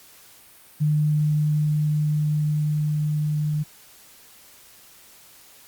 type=tone with level ramp; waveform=sine; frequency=150.9 Hz; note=D3; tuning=47 cents sharp; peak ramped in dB=-17 to -21 dBFS; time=0.8-3.64 s; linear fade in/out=20 ms; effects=white hiss -50 dBFS RMS until 5.67 s + Opus 48 kbps